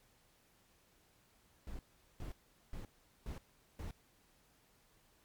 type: noise bursts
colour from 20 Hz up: brown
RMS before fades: -44 dBFS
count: 5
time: 1.67-3.91 s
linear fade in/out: 2 ms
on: 120 ms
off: 410 ms
effects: pink hiss -70 dBFS RMS until 5.24 s + MP3 96 kbps